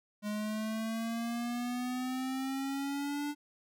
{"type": "exponential sweep", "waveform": "square", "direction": "up", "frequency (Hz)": [207.7, 293.9], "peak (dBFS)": -34, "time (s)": [0.22, 3.35], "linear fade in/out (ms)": 50, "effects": []}